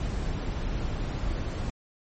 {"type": "noise", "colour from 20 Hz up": "brown", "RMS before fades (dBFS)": -30, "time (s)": [0, 1.7], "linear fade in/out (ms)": 2, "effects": ["MP3 32 kbps"]}